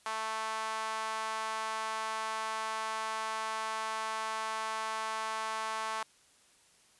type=tone with high-pass filter; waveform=sawtooth; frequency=220 Hz; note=A3; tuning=in tune; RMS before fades=-36 dBFS; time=0.06-6.03 s; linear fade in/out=0 ms; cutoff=1000 Hz; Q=2.7; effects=white hiss -64 dBFS RMS until 6.99 s + resampled to 24000 Hz